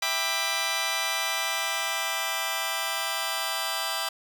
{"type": "chord", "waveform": "10% pulse", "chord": "E minor seventh", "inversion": "none", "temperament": "just", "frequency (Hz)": [659.3, 791.1, 988.9, 1186.7], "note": ["E5", "G5", "B5", "D6"], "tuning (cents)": [0, 16, 2, 18], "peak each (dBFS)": -24, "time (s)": [0.02, 4.09], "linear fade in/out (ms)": 5, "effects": []}